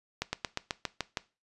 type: slowing click train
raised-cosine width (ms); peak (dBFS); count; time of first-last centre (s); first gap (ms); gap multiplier
0.2; -13; 8; 0.22-1.172; 110; 1.07
effects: noise-tail reverb RT60 0.3 s tail -19 dB re dry + resampled to 24000 Hz